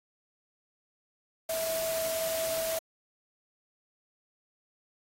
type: tone in noise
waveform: sine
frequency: 650 Hz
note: E5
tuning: 24 cents flat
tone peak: -30 dBFS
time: 1.49-2.79 s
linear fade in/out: 5 ms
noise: white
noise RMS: -36 dBFS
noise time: 1.49-2.79 s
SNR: +3 dB
effects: AAC 48 kbps